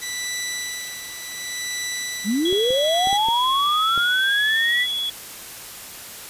15% pulse tone with tremolo, 1975.5 Hz, B6, in tune, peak -19 dBFS, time 0.01-3.18 s, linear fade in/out 20 ms, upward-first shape sine, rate 0.68 Hz, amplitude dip 65%
sine linear sweep, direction up, 185 to 2002 Hz, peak -18 dBFS, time 2.24-4.87 s, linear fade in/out 50 ms
sine tone with pitch glide, 3337 to 3372 Hz, G#7 to G#7, +8 to +26 cents, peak -22 dBFS, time 2.45-5.1 s, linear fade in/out 5 ms, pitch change +18 cents, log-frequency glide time 3.36-3.83 s
clicks, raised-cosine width 2 ms, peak -20 dBFS, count 6, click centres 2.527 / 2.706 / 3.072 / 3.129 / 3.286 / 3.977 s
effects white hiss -37 dBFS RMS until 6.29 s + resampled to 32000 Hz

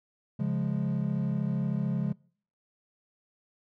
triangle chord, Db major, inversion none, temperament equal, 138.59 / 174.61 / 207.7 Hz, Db3 / F3 / Ab3, 0 / 0 / 0 cents, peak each -28 / -29 / -29 dBFS, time 0.39-2.13 s, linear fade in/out 10 ms, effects noise-tail reverb RT60 0.5 s tail -25 dB re dry + tanh soft clip ceiling -17 dBFS

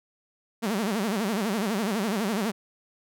sawtooth tone with vibrato, 210 Hz, G#3, 19 cents sharp, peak -21 dBFS, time 0.62-2.52 s, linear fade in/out 20 ms, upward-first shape sine, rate 12 Hz, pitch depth 190 cents each way, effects none

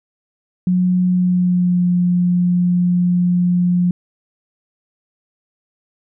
sine tone with pitch glide, 181.4 to 177.56 Hz, F#3 to F3, -34 to +29 cents, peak -12 dBFS, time 0.67-3.91 s, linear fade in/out 2 ms, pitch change -37 cents, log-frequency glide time 1.08-1.87 s, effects none

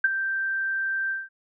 sine tone with ADSR envelope, 1568 Hz, G6, in tune, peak -14 dBFS, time 0.04-1.29 s, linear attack 5 ms, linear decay 29 ms, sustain -10 dB, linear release 190 ms, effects none

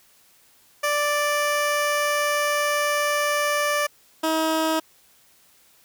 15% pulse tone pair in turn, 587.3 / 318.9 Hz, D5 / D#4, 0 / +43 cents, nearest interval major seventh, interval 1057 cents, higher first, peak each -14 / -14 dBFS, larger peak neither, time 0.83-3.87 / 4.23-4.8 s, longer first, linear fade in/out 10 ms, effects white hiss -57 dBFS RMS until 5.84 s

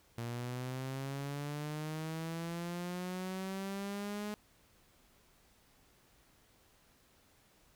sawtooth linear sweep, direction up, 116.54 to 210.2 Hz, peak -34 dBFS, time 0.18-4.34 s, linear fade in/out 0 ms, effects pink hiss -67 dBFS RMS until 7.75 s

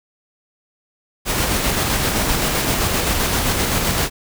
pink noise with tremolo, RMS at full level -18 dBFS, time 1.25-4.1 s, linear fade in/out 50 ms, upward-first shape square, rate 7.7 Hz, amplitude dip 25%, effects none

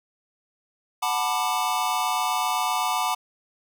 square chord, B minor seventh, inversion second, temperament equal with one note detuned, 740 / 880 / 987.8 / 1186.9 Hz, F#5 / A5 / B5 / D6, 0 / 0 / 0 / +18 cents, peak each -29 dBFS, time 1.02-3.15 s, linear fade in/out 10 ms, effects none

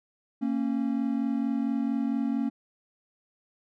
triangle tone pair together, 230 / 274.4 Hz, A#3 / C#4, -23 / -17 cents, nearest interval minor third, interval 306 cents, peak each -26 dBFS, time 0.41-2.5 s, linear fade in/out 20 ms, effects none

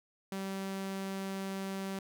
sawtooth tone, 193.5 Hz, G3, 22 cents flat, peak -32 dBFS, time 0.32-1.99 s, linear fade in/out 2 ms, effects none

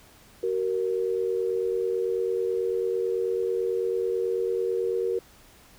sine tone pair together, 376.9 / 466 Hz, F#4 / A#4, +32 / -1 cents, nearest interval major third, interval 367 cents, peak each -27 / -26 dBFS, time 0.43-5.19 s, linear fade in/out 5 ms, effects pink hiss -54 dBFS RMS until 5.78 s

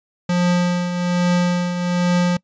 square tone with tremolo, 177 Hz, F3, 23 cents sharp, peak -14 dBFS, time 0.29-2.37 s, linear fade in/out 5 ms, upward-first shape triangle, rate 1.2 Hz, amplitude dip 60%, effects noise-tail reverb RT60 0.1 s tail -24 dB re dry + resampled to 16000 Hz

